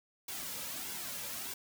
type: noise with flanger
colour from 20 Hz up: white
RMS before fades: -41 dBFS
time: 0.28-1.54 s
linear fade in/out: 5 ms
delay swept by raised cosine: 1.6 to 2.8 ms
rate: 1.6 Hz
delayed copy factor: -0.6
effects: none